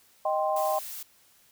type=chord; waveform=sine; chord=C minor; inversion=first; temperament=equal; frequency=622.3 / 784 / 1046.5 Hz; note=Eb5 / G5 / C6; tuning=0 / 0 / 0 cents; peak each=-27 / -28 / -31 dBFS; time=0.25-0.79 s; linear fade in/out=5 ms
type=noise; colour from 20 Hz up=blue; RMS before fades=-39 dBFS; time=0.56-1.03 s; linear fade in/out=5 ms
effects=white hiss -61 dBFS RMS until 1.51 s